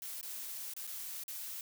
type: noise with dropouts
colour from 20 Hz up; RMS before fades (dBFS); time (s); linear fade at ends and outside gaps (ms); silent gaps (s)
blue; -43; 0.02-1.61; 1; 0.212-0.229 / 0.737-0.765 / 0.869-0.874 / 1.237-1.28
effects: none